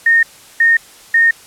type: tone bursts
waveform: sine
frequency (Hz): 1839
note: A#6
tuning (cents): -24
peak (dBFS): -7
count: 3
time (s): 0.06-1.31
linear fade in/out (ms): 5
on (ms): 170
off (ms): 370
effects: white hiss -41 dBFS RMS until 1.46 s + low-pass 11000 Hz 12 dB/octave